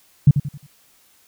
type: tone with echo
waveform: sine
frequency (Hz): 143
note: D3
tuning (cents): -46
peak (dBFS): -5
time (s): 0.27-0.31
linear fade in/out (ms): 5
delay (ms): 89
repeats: 4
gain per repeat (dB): -9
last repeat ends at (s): 0.666
effects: white hiss -56 dBFS RMS until 1.27 s